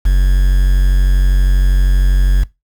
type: tone with quantisation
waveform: triangle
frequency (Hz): 46.3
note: F#1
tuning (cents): +2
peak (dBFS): -5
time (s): 0.05-2.44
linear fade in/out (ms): 10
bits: 5
effects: noise-tail reverb RT60 0.2 s tail -20 dB re dry